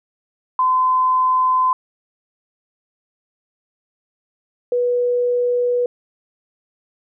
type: tone pair in turn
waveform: sine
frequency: 1024 / 488.6 Hz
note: C6 / B4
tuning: -38 / -19 cents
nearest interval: octave + minor second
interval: 1281 cents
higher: first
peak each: -13 / -15 dBFS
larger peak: first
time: 0.59-1.73 / 4.72-5.86 s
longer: neither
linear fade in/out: 2 ms
effects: none